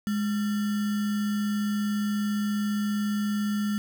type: tone with sample-and-hold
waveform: sine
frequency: 207.7 Hz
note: G#3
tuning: in tune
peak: -24 dBFS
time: 0.07-3.78 s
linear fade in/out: 0 ms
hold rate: 1575 Hz
effects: none